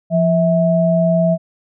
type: tone pair together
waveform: sine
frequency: 172.16 / 650 Hz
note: F3 / E5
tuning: -25 / -24 cents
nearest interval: octave + major seventh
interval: 2301 cents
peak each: -14 dBFS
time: 0.1-1.38 s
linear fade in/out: 50 ms
effects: none